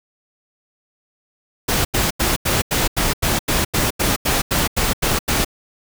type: noise bursts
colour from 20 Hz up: pink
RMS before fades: -18 dBFS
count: 15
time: 1.68-5.448 s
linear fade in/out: 10 ms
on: 170 ms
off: 87 ms
effects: none